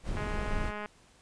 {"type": "noise", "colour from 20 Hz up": "brown", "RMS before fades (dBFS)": -33, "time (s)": [0.03, 0.73], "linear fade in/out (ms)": 50}
{"type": "click train", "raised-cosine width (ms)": 0.5, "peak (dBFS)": -24, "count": 145, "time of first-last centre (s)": [0.17, 0.859], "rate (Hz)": 209}
{"effects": ["pink hiss -61 dBFS RMS until 1.21 s", "resampled to 22050 Hz"]}